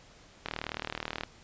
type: click train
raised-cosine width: 0.3 ms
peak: -17 dBFS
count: 31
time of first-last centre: 0.46-1.235 s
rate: 38.7 Hz
effects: pink hiss -56 dBFS RMS until 1.43 s + resampled to 16000 Hz